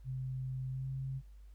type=tone with pitch glide; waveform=sine; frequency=130 to 133.12 Hz; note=C3 to C3; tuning=-11 to +30 cents; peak=-36 dBFS; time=0.04-1.22 s; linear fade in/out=50 ms; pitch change=+41 cents; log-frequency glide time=0.7-0.87 s; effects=added 50 Hz sine -51 dBFS peak until 1.54 s + pink hiss -75 dBFS RMS until 1.54 s